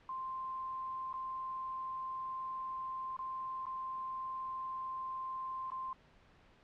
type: tone with dropouts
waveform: sine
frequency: 1046.5 Hz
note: C6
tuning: in tune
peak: -38 dBFS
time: 0.09-5.93 s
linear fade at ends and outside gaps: 2 ms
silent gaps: 1.129-1.139 / 3.167-3.19 / 3.656-3.666 / 5.703-5.718 s
effects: pink hiss -64 dBFS RMS until 6.63 s + low-pass 3000 Hz 12 dB/octave